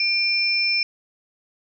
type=tone pair together; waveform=sine; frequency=2387 / 5288 Hz; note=D7 / E8; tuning=+28 / +5 cents; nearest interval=octave + major second; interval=1377 cents; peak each=-21 dBFS; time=0-0.83 s; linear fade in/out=2 ms; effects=none